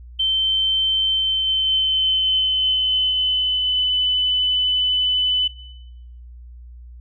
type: tone with pitch glide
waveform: sine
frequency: 3099 to 3004 Hz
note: G7 to F#7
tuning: -21 to +26 cents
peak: -16 dBFS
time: 0.19-5.48 s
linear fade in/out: 10 ms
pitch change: -53 cents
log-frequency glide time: 1.04-3.94 s
effects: noise-tail reverb RT60 0.9 s tail -17 dB re dry + added 60 Hz sine -37 dBFS peak until 7 s